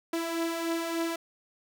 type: beating tone pair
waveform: sawtooth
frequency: 329.6 / 333 Hz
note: E4 / E4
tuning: 0 / +18 cents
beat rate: 3.4 Hz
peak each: -32 / -26 dBFS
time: 0.13-1.16 s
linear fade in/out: 5 ms
effects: none